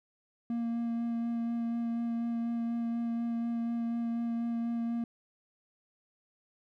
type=tone with vibrato; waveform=triangle; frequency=233.1 Hz; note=A#3; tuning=in tune; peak=-28 dBFS; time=0.5-5.04 s; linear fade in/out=2 ms; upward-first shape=sine; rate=4.1 Hz; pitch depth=11 cents each way; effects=none